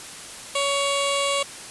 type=tone with notch filter; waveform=10% pulse; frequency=560 Hz; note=C#5; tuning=18 cents sharp; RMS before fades=-23 dBFS; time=0.55-1.43 s; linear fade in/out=5 ms; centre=1700 Hz; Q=1.7; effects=white hiss -38 dBFS RMS until 1.7 s + resampled to 24000 Hz